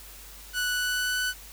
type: tone with pitch glide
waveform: sawtooth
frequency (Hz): 1480 to 1494.6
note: F#6 to F#6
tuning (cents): 0 to +17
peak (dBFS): -22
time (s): 0.53-1.34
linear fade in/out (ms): 50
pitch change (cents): +17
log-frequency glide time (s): 0.72-1.2
effects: added 49 Hz sine -48 dBFS peak until 1.52 s + white hiss -47 dBFS RMS until 1.52 s